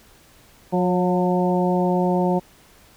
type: harmonic tone with a mistuned harmonic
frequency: 179.7 Hz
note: F3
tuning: 50 cents sharp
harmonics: 1 / 2 / 3 / 4 / 5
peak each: -20 / -23 / -25 / -26 / -27 dBFS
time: 0.72-2.4 s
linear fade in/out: 20 ms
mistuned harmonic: 3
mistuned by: +27 cents
effects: pink hiss -52 dBFS RMS until 2.96 s